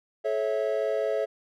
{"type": "tone cluster", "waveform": "triangle", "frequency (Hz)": [431.3, 550, 655], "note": ["A4", "C#5", "E5"], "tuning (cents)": [-35, -14, -11], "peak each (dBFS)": -27, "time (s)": [0.24, 1.26], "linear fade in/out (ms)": 20, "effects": []}